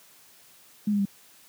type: tone with pitch steps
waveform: sine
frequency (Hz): 208.9 / 203.7 / 198.55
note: G#3 / G#3 / G3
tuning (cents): +10 / -33 / +22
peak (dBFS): -21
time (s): 0.87-1.053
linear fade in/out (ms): 5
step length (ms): 61
effects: white hiss -55 dBFS RMS until 1.48 s + high-pass 100 Hz 12 dB/octave